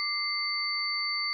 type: tone cluster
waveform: sine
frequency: 1181 / 2086 / 4547 Hz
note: D6 / C7 / C#8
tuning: +9 / -6 / +43 cents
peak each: -37 / -32 / -30 dBFS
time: 0-1.33 s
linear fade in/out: 0 ms
effects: none